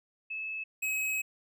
sine / square tone pair in turn, 2602 / 2554 Hz, E7 / D#7, -23 / +45 cents, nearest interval unison, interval 32 cents, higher first, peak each -34 / -30 dBFS, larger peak second, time 0.3-0.64 / 0.82-1.22 s, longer second, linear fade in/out 10 ms, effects none

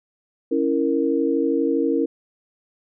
sine chord, A# diminished, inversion first, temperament equal with one note detuned, 277.2 / 329.6 / 464.6 Hz, C#4 / E4 / A#4, 0 / 0 / -6 cents, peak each -22 dBFS, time 0.51-2.06 s, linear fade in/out 10 ms, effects none

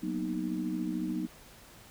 sine chord, B major seventh, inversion second, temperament equal, 185 / 233.1 / 246.9 / 311.1 Hz, F#3 / A#3 / B3 / D#4, 0 / 0 / 0 / 0 cents, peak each -36 / -39 / -37 / -34 dBFS, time 0.02-1.27 s, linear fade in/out 20 ms, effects pink hiss -54 dBFS RMS until 1.9 s

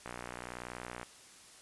click train, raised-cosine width 0.5 ms, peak -26 dBFS, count 60, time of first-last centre 0.06-1.03 s, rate 60.8 Hz, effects white hiss -56 dBFS RMS until 1.61 s + resampled to 24000 Hz

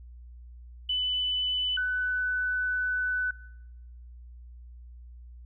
sine tone pair in turn, 2997 / 1498.5 Hz, F#7 / F#6, +22 / +22 cents, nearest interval octave, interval 1200 cents, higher first, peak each -25 dBFS, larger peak neither, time 0.89-1.77 / 1.77-3.31 s, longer second, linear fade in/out 5 ms, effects noise-tail reverb RT60 0.9 s tail -21 dB re dry + added 60 Hz sine -44 dBFS peak until 5.45 s

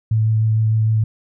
sine tone with vibrato, 110 Hz, A2, in tune, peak -13 dBFS, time 0.11-1.04 s, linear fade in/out 5 ms, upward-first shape sine, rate 6.6 Hz, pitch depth 11 cents each way, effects none

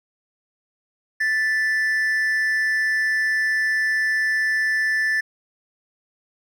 triangle tone pair together, 1760 / 1975.5 Hz, A6 / B6, 0 / 0 cents, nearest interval major second, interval 200 cents, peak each -17 / -27 dBFS, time 1.2-5.21 s, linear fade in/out 10 ms, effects none

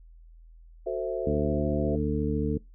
sine chord, F# half-diminished seventh, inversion none, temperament equal with one note detuned, 370 / 445.4 / 523.3 / 659.3 Hz, F#4 / A4 / C5 / E5, 0 / +21 / 0 / 0 cents, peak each -33 dBFS, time 0.86-1.96 s, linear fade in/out 10 ms
harmonic tone, 74.1 Hz, D2, 16 cents sharp, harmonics 1 / 2 / 3 / 4 / 6, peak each -31 / -31 / -31 / -31 / -31 dBFS, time 1.26-2.58 s, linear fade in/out 10 ms
effects noise-tail reverb RT60 0.2 s tail -23 dB re dry + added 41 Hz sine -48 dBFS peak until 2.74 s

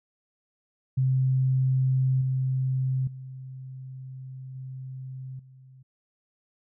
sine tone with level steps, 130.81 Hz, C3, in tune, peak -20 / -23 / -37 / -35 / -48 dBFS, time 0.97-5.83 s, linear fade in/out 10 ms, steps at 2.21 / 3.07 / 4.55 / 5.39 s, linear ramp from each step 5 ms, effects none

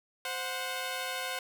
10% pulse tone pair together, 520.3 / 731 Hz, C5 / F#5, -10 / -21 cents, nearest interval tritone, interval 589 cents, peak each -28 dBFS, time 0.25-1.39 s, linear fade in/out 2 ms, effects none

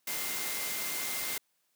sine tone in noise, 2093 Hz, C7, in tune, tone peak -42 dBFS, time 0.07-1.38 s, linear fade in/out 5 ms, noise white, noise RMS -35 dBFS, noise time 0.07-1.38 s, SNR -10 dB, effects white hiss -75 dBFS RMS until 1.75 s + high-pass 150 Hz 12 dB/octave

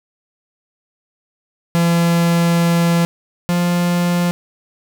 45% pulse tone pair in turn, 169.8 / 174.78 Hz, F3 / F3, -48 / +2 cents, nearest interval minor second, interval 50 cents, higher second, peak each -12 / -14 dBFS, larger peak first, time 1.75-3.05 / 3.49-4.31 s, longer first, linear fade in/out 0 ms, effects none

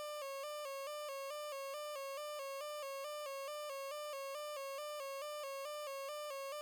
30% pulse tone with vibrato, 571 Hz, D5, 49 cents flat, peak -40 dBFS, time 0-6.61 s, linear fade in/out 0 ms, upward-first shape square, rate 2.3 Hz, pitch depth 74 cents each way, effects none

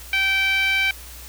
10% pulse tone with band-pass filter, 776 Hz, G5, 18 cents flat, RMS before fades -20 dBFS, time 0.13-0.91 s, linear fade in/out 2 ms, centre 2200 Hz, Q 3.1, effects added 60 Hz sine -40 dBFS peak until 1.28 s + white hiss -41 dBFS RMS until 1.28 s

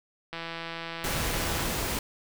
click train, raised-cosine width 0.3 ms, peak -20 dBFS, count 216, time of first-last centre 0.33-1.625 s, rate 166 Hz
pink noise, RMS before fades -30 dBFS, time 1.04-1.99 s, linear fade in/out 2 ms
effects none

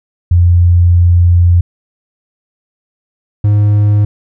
sine / triangle tone pair in turn, 87.31 / 103.83 Hz, F2 / G#2, 0 / 0 cents, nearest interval minor third, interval 300 cents, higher second, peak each -4 dBFS, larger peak neither, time 0.31-1.61 / 3.44-4.05 s, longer first, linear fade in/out 5 ms, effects none

